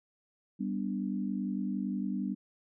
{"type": "chord", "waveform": "sine", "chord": "G major", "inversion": "none", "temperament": "equal", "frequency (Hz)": [196, 246.9, 293.7], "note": ["G3", "B3", "D4"], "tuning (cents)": [0, 0, 0], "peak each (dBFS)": [-33, -36, -38], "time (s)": [0.59, 2.35], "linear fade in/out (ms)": 20, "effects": []}